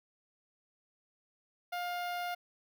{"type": "tone with notch filter", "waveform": "sawtooth", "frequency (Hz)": 707, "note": "F5", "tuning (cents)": 21, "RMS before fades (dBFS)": -37, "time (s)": [1.72, 2.35], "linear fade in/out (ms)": 10, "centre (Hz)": 7500, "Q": 0.73, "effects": []}